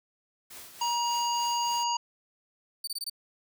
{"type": "noise with tremolo", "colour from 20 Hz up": "white", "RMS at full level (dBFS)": -44, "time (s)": [0.5, 1.84], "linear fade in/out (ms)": 10, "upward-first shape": "triangle", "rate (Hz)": 3.4, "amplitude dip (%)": 60}
{"type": "harmonic tone", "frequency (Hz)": 950, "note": "A#5", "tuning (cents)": 33, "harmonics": [1, 3, 5, 7], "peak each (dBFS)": [-27, -35, -36, -36], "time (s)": [0.81, 1.97], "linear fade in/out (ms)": 5}
{"type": "tone bursts", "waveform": "sawtooth", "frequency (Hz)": 4578, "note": "D8", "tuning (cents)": -45, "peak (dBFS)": -29, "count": 5, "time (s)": [2.84, 3.098], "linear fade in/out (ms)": 5, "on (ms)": 34, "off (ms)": 22}
{"effects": []}